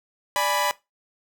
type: chord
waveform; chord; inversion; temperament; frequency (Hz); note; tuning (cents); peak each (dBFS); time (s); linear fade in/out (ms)
sawtooth; G# diminished; second; equal; 587.3 / 830.6 / 987.8; D5 / G#5 / B5; 0 / 0 / 0; -23 / -24 / -20; 0.36-0.71; 0
effects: noise-tail reverb RT60 0.2 s tail -18 dB re dry